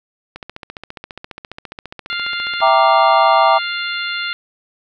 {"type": "click train", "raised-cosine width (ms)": 0.3, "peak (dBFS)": -15, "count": 35, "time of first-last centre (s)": [0.36, 2.673], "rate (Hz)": 14.7}
{"type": "harmonic tone", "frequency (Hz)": 698.5, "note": "F5", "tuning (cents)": 0, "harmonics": [2, 3, 4, 5, 6], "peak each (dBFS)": [-24, -26, -27, -28, -29], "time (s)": [2.1, 4.33], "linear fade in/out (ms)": 0}
{"type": "chord", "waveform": "sine", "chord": "E half-diminished seventh", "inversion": "none", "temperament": "equal", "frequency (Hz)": [659.3, 784, 932.3, 1174.7], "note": ["E5", "G5", "Bb5", "D6"], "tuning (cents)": [0, 0, 0, 0], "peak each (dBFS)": -15, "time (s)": [2.61, 3.59], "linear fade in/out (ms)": 20}
{"effects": []}